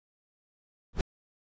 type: noise with exponential growth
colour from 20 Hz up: brown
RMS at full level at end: -18 dBFS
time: 0.93-1.01 s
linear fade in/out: 2 ms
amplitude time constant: 16 ms
effects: resampled to 16000 Hz